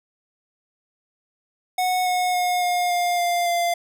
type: tone with pitch steps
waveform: square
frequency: 734 / 726.8 / 719.7 / 712.7 / 705.7 / 698.8 / 692 Hz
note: F#5 / F#5 / F#5 / F5 / F5 / F5 / F5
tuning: -14 / -31 / -48 / +35 / +18 / +1 / -16 cents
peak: -20 dBFS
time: 1.78-3.74 s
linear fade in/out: 5 ms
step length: 280 ms
effects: none